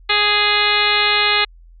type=harmonic tone with a mistuned harmonic; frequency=415.3 Hz; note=G#4; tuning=in tune; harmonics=1 / 2 / 3 / 4 / 5 / 6 / 7 / 8 / 9 / 10; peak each=-26 / -24 / -22 / -23 / -20 / -21 / -23 / -23 / -23 / -22 dBFS; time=0.09-1.45 s; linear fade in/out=10 ms; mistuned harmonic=8; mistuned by=+37 cents; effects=added 42 Hz sine -41 dBFS peak until 1.8 s